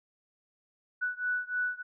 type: beating tone pair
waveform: sine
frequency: 1480 / 1483.3 Hz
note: F#6 / F#6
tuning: 0 / +4 cents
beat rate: 3.3 Hz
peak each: -32 / -33 dBFS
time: 1.01-1.83 s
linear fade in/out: 20 ms
effects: none